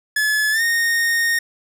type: tone with pitch glide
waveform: 45% pulse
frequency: 1715 to 1848.7 Hz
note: A6 to A#6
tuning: -45 to -15 cents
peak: -16 dBFS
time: 0.16-1.39 s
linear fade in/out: 5 ms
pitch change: +130 cents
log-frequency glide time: 0.51-0.62 s
effects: none